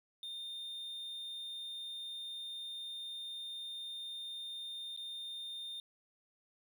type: tone with dropouts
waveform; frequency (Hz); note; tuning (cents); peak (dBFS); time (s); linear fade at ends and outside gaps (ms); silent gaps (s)
triangle; 3632; A#7; -46; -40; 0.23-5.8; 1; 4.964-4.974
effects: none